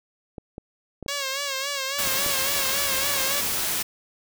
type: clicks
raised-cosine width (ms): 2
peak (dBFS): -22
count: 6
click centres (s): 0.382 / 0.581 / 1.027 / 1.062 / 2.074 / 2.263
type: tone with vibrato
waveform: 5% pulse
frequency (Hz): 550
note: C#5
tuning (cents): -14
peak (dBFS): -15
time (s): 1.08-3.41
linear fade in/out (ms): 5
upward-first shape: sine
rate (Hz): 3.6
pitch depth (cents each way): 71
type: noise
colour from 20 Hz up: white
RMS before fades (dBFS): -26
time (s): 1.98-3.83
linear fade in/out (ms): 10
effects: none